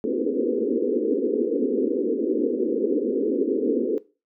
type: band-pass noise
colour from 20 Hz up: white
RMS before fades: -23 dBFS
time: 0.04-3.98 s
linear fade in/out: 0 ms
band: 230 to 490 Hz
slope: 96 dB/octave
effects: noise-tail reverb RT60 0.3 s tail -19 dB re dry